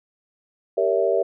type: chord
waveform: sine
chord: G diminished seventh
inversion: none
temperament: equal with one note detuned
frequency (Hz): 392 / 466.2 / 565.4 / 659.3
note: G4 / Bb4 / Db5 / Fb5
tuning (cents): 0 / 0 / +34 / 0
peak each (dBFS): -23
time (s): 0.77-1.23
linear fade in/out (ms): 10
effects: none